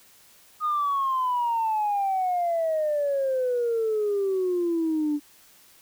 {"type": "exponential sweep", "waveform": "sine", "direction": "down", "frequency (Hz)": [1244.5, 290], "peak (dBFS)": -21, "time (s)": [0.6, 5.2], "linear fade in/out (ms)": 50, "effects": ["tanh soft clip ceiling -18 dBFS", "white hiss -55 dBFS RMS until 5.81 s"]}